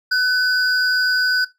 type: tone pair together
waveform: triangle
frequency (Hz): 1502 / 4866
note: F#6 / D#8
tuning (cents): +26 / -39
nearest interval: octave + minor sixth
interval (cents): 2035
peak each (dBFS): -14 / -20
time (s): 0.11-1.45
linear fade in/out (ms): 10
effects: noise-tail reverb RT60 0.2 s tail -19 dB re dry